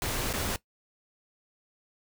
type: noise with dropouts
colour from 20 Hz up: pink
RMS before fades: -31 dBFS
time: 0.02-0.56 s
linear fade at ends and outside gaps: 1 ms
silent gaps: 0.329-0.336 s
effects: noise-tail reverb RT60 0.1 s tail -18 dB re dry